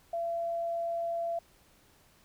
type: tone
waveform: sine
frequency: 677 Hz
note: E5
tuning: 46 cents sharp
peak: -30 dBFS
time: 0.13-1.39 s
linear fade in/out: 5 ms
effects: pink hiss -63 dBFS RMS until 2.24 s